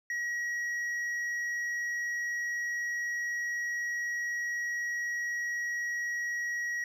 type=tone with hard clipping; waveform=sine; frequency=1908 Hz; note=A#6; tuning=40 cents sharp; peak=-32 dBFS; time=0.1-6.84 s; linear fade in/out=2 ms; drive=4 dB; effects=none